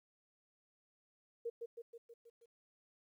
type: tone with echo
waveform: sine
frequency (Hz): 466.2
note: A#4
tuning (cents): 0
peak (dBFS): -37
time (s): 1.45-1.5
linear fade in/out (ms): 10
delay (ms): 160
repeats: 6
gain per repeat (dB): -4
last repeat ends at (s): 2.46
effects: 13-bit